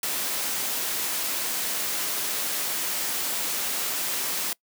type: noise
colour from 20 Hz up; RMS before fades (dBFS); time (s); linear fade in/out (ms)
white; -28; 0.03-4.53; 2
effects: noise-tail reverb RT60 0.1 s tail -24 dB re dry + high-pass 200 Hz 12 dB/octave